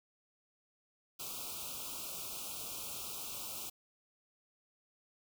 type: band-stop noise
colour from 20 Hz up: white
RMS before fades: -43 dBFS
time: 1.19-3.7 s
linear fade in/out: 10 ms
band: 1400 to 2400 Hz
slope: 96 dB/octave
effects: none